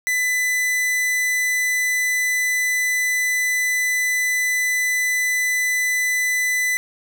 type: tone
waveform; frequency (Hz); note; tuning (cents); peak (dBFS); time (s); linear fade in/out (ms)
45% pulse; 2000; B6; +21; -18; 0.07-6.77; 0
effects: none